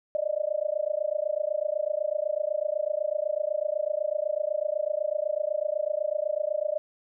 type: tone with amplitude modulation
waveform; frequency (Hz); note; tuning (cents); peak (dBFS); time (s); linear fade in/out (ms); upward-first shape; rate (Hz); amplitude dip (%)
sine; 605; D#5; -49; -21; 0.15-6.78; 0; sine; 28; 100
effects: none